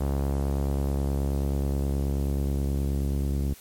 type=tone with low-pass filter sweep; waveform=sawtooth; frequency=69.4 Hz; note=C#2; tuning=3 cents sharp; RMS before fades=-26 dBFS; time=0-3.54 s; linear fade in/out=10 ms; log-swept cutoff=820 to 320 Hz; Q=0.89; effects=white hiss -50 dBFS RMS until 3.6 s + MP3 64 kbps